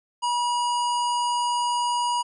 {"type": "harmonic tone with a mistuned harmonic", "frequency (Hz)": 965, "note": "B5", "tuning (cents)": -40, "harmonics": [1, 3, 5, 7, 9, 10], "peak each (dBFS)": [-22, -32, -36, -39, -41, -42], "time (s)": [0.22, 2.23], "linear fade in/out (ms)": 20, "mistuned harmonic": 10, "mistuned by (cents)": -60, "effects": []}